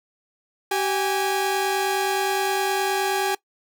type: tone pair together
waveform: sawtooth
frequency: 385.6 / 820.8 Hz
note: G4 / G#5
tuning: -28 / -21 cents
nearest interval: octave + minor second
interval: 1307 cents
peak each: -20 dBFS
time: 0.71-3.35 s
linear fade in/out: 5 ms
effects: noise-tail reverb RT60 0.1 s tail -21 dB re dry